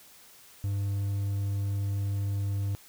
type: tone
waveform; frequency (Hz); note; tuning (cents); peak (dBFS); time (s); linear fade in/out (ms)
triangle; 99.9; G2; +33; -25; 0.64-2.75; 0
effects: white hiss -54 dBFS RMS until 2.88 s